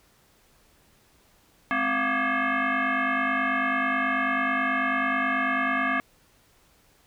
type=tone with frequency modulation; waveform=sine; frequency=261.6 Hz; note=C4; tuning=in tune; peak=-22 dBFS; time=1.71-6 s; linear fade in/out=0 ms; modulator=474 Hz; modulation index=4.2; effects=pink hiss -61 dBFS RMS until 7.06 s